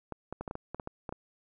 clicks, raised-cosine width 1 ms, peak -23 dBFS, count 11, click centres 0.123 / 0.326 / 0.41 / 0.478 / 0.511 / 0.554 / 0.746 / 0.798 / 0.874 / 1.092 / 1.125 s, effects none

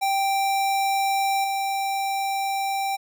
square tone with level steps, 784 Hz, G5, in tune, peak -21 / -24 dBFS, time 0.01-2.97 s, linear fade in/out 20 ms, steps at 1.44 s, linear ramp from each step 2 ms, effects none

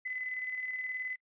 sine tone with tremolo, 2017 Hz, B6, 36 cents sharp, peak -33 dBFS, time 0.05-1.16 s, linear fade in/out 10 ms, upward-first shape square, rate 19 Hz, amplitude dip 40%, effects noise-tail reverb RT60 0.1 s tail -24 dB re dry + resampled to 8000 Hz

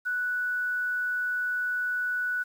sine tone with quantisation, 1480 Hz, F#6, in tune, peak -26 dBFS, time 0.05-2.44 s, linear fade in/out 20 ms, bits 9, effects none

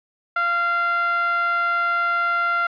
sawtooth tone with band-pass filter, 691 Hz, F5, 19 cents flat, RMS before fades -21 dBFS, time 0.36-2.67 s, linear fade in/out 5 ms, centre 1500 Hz, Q 5, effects resampled to 11025 Hz

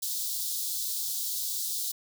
white high-pass noise, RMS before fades -32 dBFS, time 0.02-1.92 s, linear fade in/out 10 ms, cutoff 3600 Hz, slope 48 dB/octave, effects none

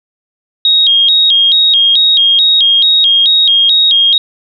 sine tone with vibrato, 3497 Hz, A7, 11 cents flat, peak -5 dBFS, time 0.65-4.18 s, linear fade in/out 2 ms, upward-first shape square, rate 2.3 Hz, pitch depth 130 cents each way, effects none

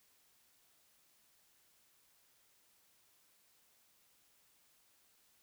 silence, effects white hiss -71 dBFS RMS until 5.42 s

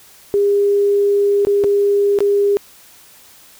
sine tone with dropouts, 404.4 Hz, G#4, 46 cents flat, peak -11 dBFS, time 0.34-2.57 s, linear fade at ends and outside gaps 0 ms, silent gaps 1.45-1.47 / 1.638-1.643 / 2.188-2.205 s, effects white hiss -45 dBFS RMS until 3.59 s

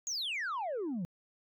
sine exponential sweep, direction down, 6880 to 161.4 Hz, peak -31 dBFS, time 0.07-1.05 s, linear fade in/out 0 ms, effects tanh soft clip ceiling -32 dBFS

